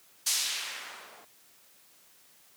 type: noise with low-pass filter sweep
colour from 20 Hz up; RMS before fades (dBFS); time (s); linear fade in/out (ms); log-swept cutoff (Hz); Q
violet; -34; 0.26-1.25; 10; 6900 to 580; 0.93
effects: white hiss -60 dBFS RMS until 2.56 s + high-pass 100 Hz 12 dB/octave